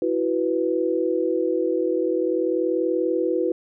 sine chord, E suspended second, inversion none, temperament equal, 329.6 / 370 / 493.9 Hz, E4 / F#4 / B4, 0 / 0 / 0 cents, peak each -24 dBFS, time 0.02-3.52 s, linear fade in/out 2 ms, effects none

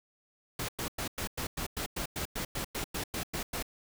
pink noise bursts, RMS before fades -35 dBFS, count 16, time 0.59-3.626 s, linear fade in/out 5 ms, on 96 ms, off 100 ms, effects none

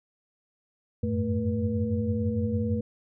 sine tone cluster, 89.7 / 96.2 / 107.4 / 221.5 / 482.4 Hz, F2 / G2 / A2 / A3 / B4, +47 / -32 / -41 / +12 / -41 cents, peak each -32 / -32 / -32 / -28 / -33 dBFS, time 1.03-2.81 s, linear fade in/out 5 ms, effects none

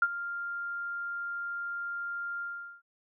sine tone with ADSR envelope, 1396.9 Hz, F6, in tune, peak -19 dBFS, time 0.02-2.82 s, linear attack 4 ms, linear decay 46 ms, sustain -14 dB, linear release 410 ms, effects none

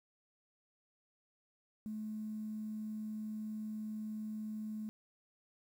triangle tone, 215.4 Hz, A3, 37 cents flat, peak -35 dBFS, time 1.86-4.89 s, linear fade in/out 0 ms, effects tanh soft clip ceiling -37 dBFS + 11-bit

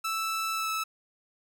sawtooth tone with pitch glide, 1318.5 to 1307.1 Hz, E6 to E6, 0 to -15 cents, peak -25 dBFS, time 0.04-0.84 s, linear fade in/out 10 ms, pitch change -15 cents, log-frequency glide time 0.54-0.71 s, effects none

